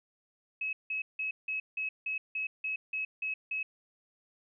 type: tone bursts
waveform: sine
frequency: 2570 Hz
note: E7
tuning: 45 cents flat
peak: -31 dBFS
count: 11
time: 0.61-3.63 s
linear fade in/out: 5 ms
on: 120 ms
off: 170 ms
effects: none